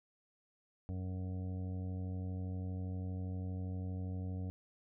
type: harmonic tone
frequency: 92.5 Hz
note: F#2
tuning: in tune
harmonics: 1 / 2 / 3 / 5 / 6 / 7 / 8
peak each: -38 / -45 / -49 / -55 / -61 / -61 / -62 dBFS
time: 0.89-4.5 s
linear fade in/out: 0 ms
effects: none